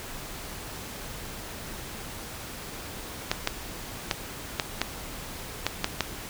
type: clicks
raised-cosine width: 0.2 ms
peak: -6 dBFS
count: 8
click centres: 3.315 / 3.474 / 4.112 / 4.598 / 4.816 / 5.666 / 5.844 / 6.007 s
effects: pink hiss -39 dBFS RMS until 6.29 s